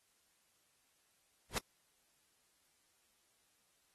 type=noise with exponential growth; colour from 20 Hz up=pink; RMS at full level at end=-30 dBFS; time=1.49-1.58 s; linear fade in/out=1 ms; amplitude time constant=18 ms; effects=white hiss -75 dBFS RMS until 3.94 s + AAC 32 kbps